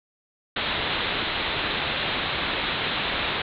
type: low-pass noise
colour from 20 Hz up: white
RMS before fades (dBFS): -27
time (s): 0.56-3.42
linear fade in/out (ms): 5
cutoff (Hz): 4000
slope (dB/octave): 96
effects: none